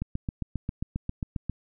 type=click train; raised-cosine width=5 ms; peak=-17 dBFS; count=12; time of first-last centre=0.02-1.497 s; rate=7.45 Hz; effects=none